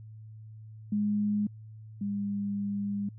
sine tone pair in turn, 207.7 / 202 Hz, G#3 / G#3, 0 / -48 cents, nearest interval unison, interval 48 cents, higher first, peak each -25 / -29 dBFS, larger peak first, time 0.92-1.47 / 2.01-3.09 s, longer second, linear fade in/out 5 ms, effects added 109 Hz sine -44 dBFS peak until 3.18 s

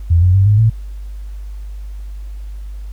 sine tone with pitch steps, 84.5 / 90.56 / 97.07 / 104.03 / 111.5 Hz, E2 / F#2 / G2 / G#2 / A2, +43 / -37 / -16 / +3 / +23 cents, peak -7 dBFS, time 0.1-0.7 s, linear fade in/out 10 ms, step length 120 ms, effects added 50 Hz sine -25 dBFS peak until 2.92 s + pink hiss -52 dBFS RMS until 2.92 s

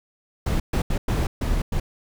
brown noise bursts at uneven times, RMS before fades -22 dBFS, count 6, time 0.46-0.6 / 0.73-0.82 / 0.9-0.98 / 1.08-1.27 / 1.41-1.62 / 1.72-1.8 s, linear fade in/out 5 ms, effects none

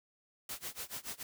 white noise with tremolo, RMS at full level -40 dBFS, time 0.49-1.23 s, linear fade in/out 2 ms, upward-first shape sine, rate 7 Hz, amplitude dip 95%, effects none

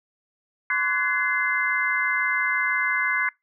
sine tone cluster, 1034 / 1134 / 1496 / 1696 / 2070 Hz, C6 / C#6 / F#6 / G#6 / C7, -21 / +39 / +19 / +36 / -19 cents, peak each -32 / -32 / -26 / -27 / -24 dBFS, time 0.7-3.29 s, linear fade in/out 2 ms, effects noise-tail reverb RT60 0.2 s tail -26 dB re dry

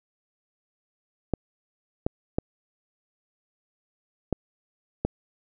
clicks, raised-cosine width 2 ms, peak -10 dBFS, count 5, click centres 1.337 / 2.065 / 2.385 / 4.327 / 5.05 s, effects none

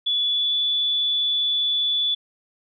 sine tone with pitch glide, 3431 to 3455 Hz, A7 to A7, -44 to -32 cents, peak -19 dBFS, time 0.06-2.15 s, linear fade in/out 10 ms, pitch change +12 cents, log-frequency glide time 0.3-0.53 s, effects none

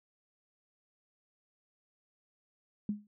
sine tone with exponential decay, 207.7 Hz, G#3, in tune, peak -27 dBFS, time 2.89-3.07 s, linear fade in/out 2 ms, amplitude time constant 39 ms, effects none

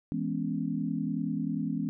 sine chord, C# minor seventh, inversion first, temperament equal, 164.81 / 207.7 / 246.9 / 277.2 Hz, E3 / G#3 / B3 / C#4, 0 / 0 / 0 / 0 cents, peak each -34 dBFS, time 0.12-1.89 s, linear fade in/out 0 ms, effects none

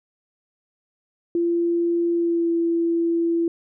sine tone with pitch glide, 341.5 to 336 Hz, F4 to E4, -39 to +33 cents, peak -18 dBFS, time 1.35-3.48 s, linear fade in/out 2 ms, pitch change -28 cents, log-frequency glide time 2.13-2.5 s, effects none

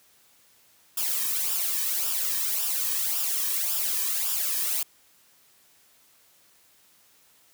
blue noise with flanger, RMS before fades -27 dBFS, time 0.97-4.83 s, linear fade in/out 5 ms, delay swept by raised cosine 0.47 to 1.46 ms, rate 1.8 Hz, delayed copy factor -0.65, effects white hiss -60 dBFS RMS until 7.53 s + high-pass 60 Hz 12 dB/octave

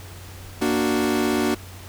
40% pulse chord, Bb augmented, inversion none, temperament equal, 233.1 / 293.7 / 370 Hz, Bb3 / D4 / F#4, 0 / 0 / 0 cents, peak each -23 dBFS, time 0.61-1.55 s, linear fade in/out 10 ms, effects added 92 Hz sine -39 dBFS peak until 1.88 s + pink hiss -43 dBFS RMS until 1.88 s

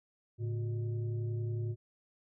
sine tone with frequency modulation, 110 Hz, A2, in tune, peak -32 dBFS, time 0.38-1.76 s, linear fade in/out 50 ms, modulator 251 Hz, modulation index 0.53, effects none

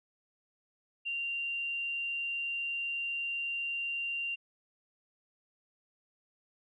triangle tone with tanh clipping, 2774 Hz, F7, 12 cents flat, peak -32 dBFS, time 1.05-4.36 s, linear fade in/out 20 ms, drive 2 dB, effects resampled to 22050 Hz

